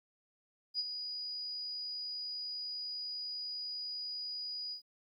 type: tone with ADSR envelope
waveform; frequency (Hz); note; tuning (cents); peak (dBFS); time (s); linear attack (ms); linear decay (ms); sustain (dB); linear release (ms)
sine; 4915; D#8; -22; -30; 0.74-4.82; 51; 36; -8; 100
effects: 12-bit